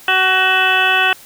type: harmonic tone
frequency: 375.2 Hz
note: F#4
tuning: 24 cents sharp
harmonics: 1 / 2 / 3 / 4 / 5 / 7 / 8 / 9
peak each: -26 / -19 / -22 / -16 / -21 / -16 / -21 / -25 dBFS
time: 0.08-1.13 s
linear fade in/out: 2 ms
effects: white hiss -41 dBFS RMS until 1.25 s